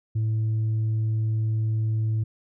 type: tone with tanh clipping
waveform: sine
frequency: 110 Hz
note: A2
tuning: in tune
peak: -22 dBFS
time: 0.15-2.24 s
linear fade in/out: 10 ms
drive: 1 dB
effects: none